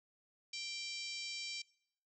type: harmonic tone with a mistuned harmonic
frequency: 784 Hz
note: G5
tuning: in tune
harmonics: 3 / 4 / 5 / 6 / 7 / 8 / 9 / 10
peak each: -47 / -50 / -50 / -47 / -48 / -56 / -54 / -58 dBFS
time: 0.53-1.62 s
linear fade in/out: 5 ms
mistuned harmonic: 6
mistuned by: -24 cents
effects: noise-tail reverb RT60 0.7 s tail -22 dB re dry